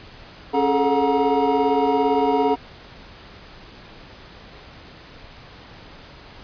triangle tone cluster, 274.6 / 421.3 / 438.9 / 728 / 946 Hz, C#4 / G#4 / A4 / F#5 / A#5, -16 / +25 / -4 / -28 / +25 cents, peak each -21 dBFS, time 0.53-2.56 s, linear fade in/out 20 ms, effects pink hiss -43 dBFS RMS until 6.43 s + resampled to 11025 Hz

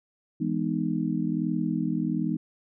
sine chord, E major seventh, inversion none, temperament just, 164.81 / 206 / 247.2 / 309 Hz, E3 / G#3 / B3 / D#4, 0 / -14 / +2 / -12 cents, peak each -30 dBFS, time 0.4-2.37 s, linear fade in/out 10 ms, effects none

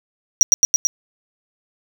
triangle tone with echo, 5770 Hz, F#8, 44 cents flat, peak -4 dBFS, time 0.41-0.43 s, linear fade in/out 0 ms, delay 110 ms, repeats 4, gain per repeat -2 dB, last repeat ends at 0.87 s, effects none

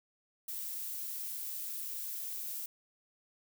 violet noise, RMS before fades -40 dBFS, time 0.48-2.66 s, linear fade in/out 5 ms, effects none

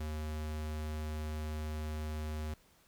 square tone, 76.9 Hz, D#2, 20 cents flat, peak -37 dBFS, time 0-2.54 s, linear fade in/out 5 ms, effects pink hiss -66 dBFS RMS until 2.87 s

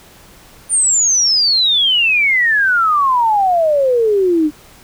sine exponential sweep, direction down, 9210 to 293.7 Hz, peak -10 dBFS, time 0.69-4.51 s, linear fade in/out 50 ms, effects pink hiss -43 dBFS RMS until 4.83 s

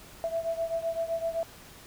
sine beating tone pair, 660 / 667.8 Hz, E5 / E5, +2 / +22 cents, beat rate 7.8 Hz, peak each -30 / -33 dBFS, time 0.24-1.43 s, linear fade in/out 0 ms, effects pink hiss -50 dBFS RMS until 1.86 s

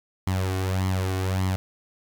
sawtooth tone with flanger, 94 Hz, F#2, 28 cents sharp, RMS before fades -25 dBFS, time 0.27-1.56 s, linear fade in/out 0 ms, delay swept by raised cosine 0.95 to 2.75 ms, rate 1.7 Hz, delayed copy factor +0.65, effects none

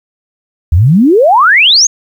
sine exponential sweep, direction up, 74 to 6770 Hz, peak -3 dBFS, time 0.72-1.87 s, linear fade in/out 5 ms, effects 7-bit

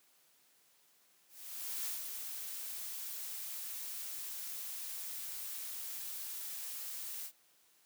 blue noise with ADSR envelope, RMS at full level -38 dBFS, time 1.28-7.32 s, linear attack 570 ms, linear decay 170 ms, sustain -5 dB, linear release 73 ms, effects white hiss -69 dBFS RMS until 7.85 s + high-pass 150 Hz 12 dB/octave

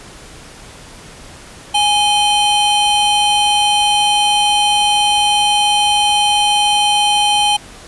square tone pair together, 830.6 / 3103 Hz, G#5 / G7, 0 / -18 cents, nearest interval octave + major seventh, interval 2282 cents, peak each -14 / -15 dBFS, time 1.74-7.57 s, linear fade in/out 10 ms, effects pink hiss -37 dBFS RMS until 7.87 s + resampled to 24000 Hz

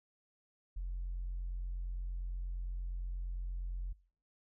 sine tone, 44.31 Hz, F1, 26 cents sharp, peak -35 dBFS, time 0.76-3.93 s, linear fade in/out 10 ms, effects noise-tail reverb RT60 0.5 s tail -23 dB re dry + tanh soft clip ceiling -33 dBFS

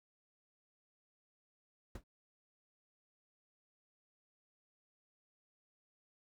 brown noise with exponential decay, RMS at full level -40 dBFS, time 1.95-2.04 s, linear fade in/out 5 ms, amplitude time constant 19 ms, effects none

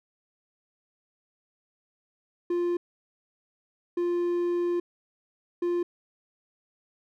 triangle tone bursts at uneven times, 349.2 Hz, F4, in tune, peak -22 dBFS, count 3, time 2.5-2.77 / 3.97-4.8 / 5.62-5.83 s, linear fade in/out 5 ms, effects none

